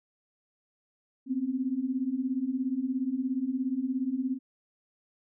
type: beating tone pair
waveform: sine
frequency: 248.4 / 265.4 Hz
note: B3 / C4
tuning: +10 / +25 cents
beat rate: 17 Hz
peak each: -32 / -29 dBFS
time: 1.26-4.39 s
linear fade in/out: 50 ms
effects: none